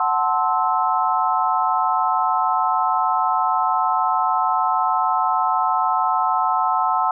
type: chord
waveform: sine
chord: F# half-diminished seventh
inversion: none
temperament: equal with one note detuned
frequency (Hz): 740 / 880 / 1046.5 / 1302.6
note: F#5 / A5 / C6 / E6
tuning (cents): 0 / 0 / 0 / -21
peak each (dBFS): -22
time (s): 0-7.11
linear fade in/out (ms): 2
effects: none